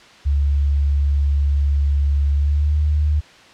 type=tone with pitch glide; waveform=sine; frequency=71 to 74.92 Hz; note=C#2 to D2; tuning=+42 to +35 cents; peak=-14 dBFS; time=0.25-3.21 s; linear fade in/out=20 ms; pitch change=+93 cents; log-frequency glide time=2.31-2.78 s; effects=white hiss -45 dBFS RMS until 3.53 s + low-pass 4000 Hz 12 dB/octave